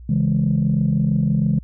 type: chord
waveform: sine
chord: C# minor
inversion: none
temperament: equal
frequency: 138.59 / 164.81 / 207.7 Hz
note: C#3 / E3 / G#3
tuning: 0 / 0 / 0 cents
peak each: -19 dBFS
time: 0.09-1.59 s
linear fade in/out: 5 ms
effects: tanh soft clip ceiling -9 dBFS + added 60 Hz sine -36 dBFS peak until 1.63 s

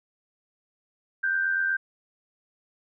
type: tone pair together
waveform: sine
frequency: 1484 / 1572.2 Hz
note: F#6 / G6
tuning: +5 / +5 cents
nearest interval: minor second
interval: 100 cents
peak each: -32 / -23 dBFS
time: 1.23-1.77 s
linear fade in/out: 10 ms
effects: none

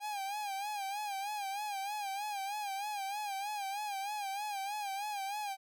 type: tone with vibrato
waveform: 45% pulse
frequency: 810 Hz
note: G#5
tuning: 43 cents flat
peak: -36 dBFS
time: 0-5.57 s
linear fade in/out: 50 ms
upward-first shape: sine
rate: 3.2 Hz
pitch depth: 81 cents each way
effects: none

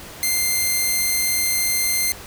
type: tone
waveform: 5% pulse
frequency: 2093 Hz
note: C7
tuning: in tune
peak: -8 dBFS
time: 0.23-2.12 s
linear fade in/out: 0 ms
effects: pink hiss -38 dBFS RMS until 2.26 s

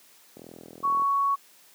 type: click train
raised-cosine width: 2 ms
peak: -29 dBFS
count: 28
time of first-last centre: 0.37-1.021 s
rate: 41.5 Hz
type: tone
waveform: sine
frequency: 1115 Hz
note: C#6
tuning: 10 cents sharp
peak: -21 dBFS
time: 0.83-1.36 s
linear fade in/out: 20 ms
effects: white hiss -56 dBFS RMS until 1.74 s + high-pass 200 Hz 12 dB/octave

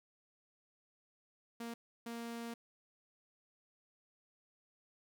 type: tone bursts at uneven times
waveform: sawtooth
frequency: 233.1 Hz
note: A#3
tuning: in tune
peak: -38 dBFS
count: 2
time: 1.6-1.74 / 2.06-2.54 s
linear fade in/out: 5 ms
effects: none

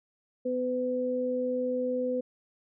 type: tone pair together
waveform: sine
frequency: 250.7 / 504 Hz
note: B3 / B4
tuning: +26 / +35 cents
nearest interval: octave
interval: 1209 cents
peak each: -32 / -28 dBFS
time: 0.45-2.21 s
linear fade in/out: 10 ms
effects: none

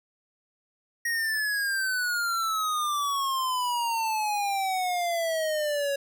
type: exponential sweep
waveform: square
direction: down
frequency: 1884 to 554.4 Hz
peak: -26 dBFS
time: 1.05-5.96 s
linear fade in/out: 5 ms
effects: none

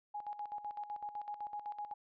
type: tone with tremolo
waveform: sine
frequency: 830.6 Hz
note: G#5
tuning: in tune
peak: -38 dBFS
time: 0.14-1.94 s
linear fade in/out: 10 ms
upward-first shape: square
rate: 7.9 Hz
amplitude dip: 70%
effects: resampled to 11025 Hz

